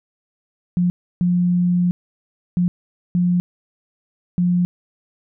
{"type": "tone bursts at uneven times", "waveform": "sine", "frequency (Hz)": 177.2, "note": "F3", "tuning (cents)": 25, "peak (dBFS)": -14, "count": 5, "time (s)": [[0.77, 0.9], [1.21, 1.91], [2.57, 2.68], [3.15, 3.4], [4.38, 4.65]], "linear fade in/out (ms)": 0, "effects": []}